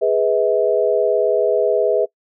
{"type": "chord", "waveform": "sine", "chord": "E major", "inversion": "first", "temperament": "equal with one note detuned", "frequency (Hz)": [415.3, 493.9, 642.3], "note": ["G#4", "B4", "E5"], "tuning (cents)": [0, 0, -45], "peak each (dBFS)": -18, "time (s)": [0.01, 2.06], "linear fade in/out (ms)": 20, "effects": ["noise-tail reverb RT60 0.1 s tail -23 dB re dry"]}